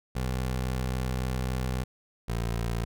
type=tone pair in turn; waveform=20% pulse; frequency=63.6 / 57.63 Hz; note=C2 / A#1; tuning=-48 / -19 cents; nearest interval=major second; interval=171 cents; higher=first; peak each=-23 dBFS; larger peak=neither; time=0.15-1.84 / 2.28-2.85 s; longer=first; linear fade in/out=10 ms; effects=none